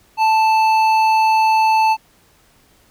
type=tone with hard clipping; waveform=sine; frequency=880 Hz; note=A5; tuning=in tune; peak=-13 dBFS; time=0.17-1.97 s; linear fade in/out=50 ms; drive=9 dB; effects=pink hiss -54 dBFS RMS until 2.9 s